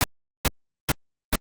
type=noise bursts; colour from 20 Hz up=pink; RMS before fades=-20 dBFS; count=4; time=0.01-1.356 s; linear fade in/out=0 ms; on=29 ms; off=410 ms; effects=Opus 48 kbps